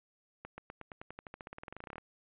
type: accelerating click train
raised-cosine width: 0.5 ms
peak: -29 dBFS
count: 25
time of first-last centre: 0.45-1.982 s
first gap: 130 ms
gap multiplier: 0.93
effects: resampled to 8000 Hz